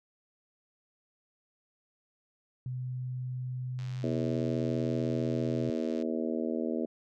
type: tone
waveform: sine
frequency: 126.7 Hz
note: B2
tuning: 45 cents sharp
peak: -33 dBFS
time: 2.66-5.7 s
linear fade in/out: 2 ms
type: click train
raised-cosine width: 0.2 ms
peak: -33 dBFS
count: 214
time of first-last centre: 3.79-6.023 s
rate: 95.4 Hz
type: harmonic tone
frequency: 80.2 Hz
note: E2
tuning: 47 cents flat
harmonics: 3 / 4 / 5 / 6 / 7 / 8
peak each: -33 / -35 / -37 / -39 / -40 / -41 dBFS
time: 4.03-6.86 s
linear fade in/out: 10 ms
effects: none